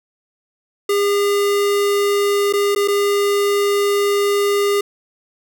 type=tone with dropouts; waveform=square; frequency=405.1 Hz; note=G#4; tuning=43 cents flat; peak=-15 dBFS; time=0.89-4.81 s; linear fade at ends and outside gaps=5 ms; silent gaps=2.527-2.535 / 2.75-2.76 / 2.877-2.882 s; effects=none